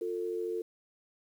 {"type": "tone pair together", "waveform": "sine", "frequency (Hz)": [354, 447.6], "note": ["F4", "A4"], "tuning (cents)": [23, 30], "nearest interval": "major third", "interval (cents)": 407, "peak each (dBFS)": [-35, -34], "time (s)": [0.01, 0.62], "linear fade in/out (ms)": 5, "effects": ["10-bit"]}